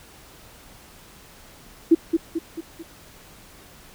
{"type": "tone with echo", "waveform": "sine", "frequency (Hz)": 329.6, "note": "E4", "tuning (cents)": 0, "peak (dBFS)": -9, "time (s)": [1.91, 1.95], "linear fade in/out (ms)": 10, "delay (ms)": 220, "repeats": 4, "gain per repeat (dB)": -6, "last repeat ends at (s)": 2.83, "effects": ["pink hiss -48 dBFS RMS until 3.94 s"]}